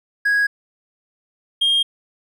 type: tone pair in turn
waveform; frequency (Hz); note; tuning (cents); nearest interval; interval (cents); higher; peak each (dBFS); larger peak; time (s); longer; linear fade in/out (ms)
triangle; 1655 / 3225; G#6 / G7; -6 / +48; octave; 1154; second; -12; neither; 0.25-0.47 / 1.61-1.83; neither; 10
effects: tanh soft clip ceiling -8 dBFS